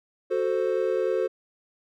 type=chord; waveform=triangle; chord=F# diminished; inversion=none; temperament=equal; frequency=370 / 440 / 523.3 Hz; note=F#4 / A4 / C5; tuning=0 / 0 / 0 cents; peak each=-25 dBFS; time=0.3-1.28 s; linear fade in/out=20 ms; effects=none